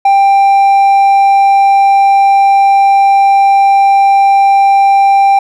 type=tone with hard clipping; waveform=sine; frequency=790 Hz; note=G5; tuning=13 cents sharp; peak=-5 dBFS; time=0.05-5.39 s; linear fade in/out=5 ms; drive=3 dB; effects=none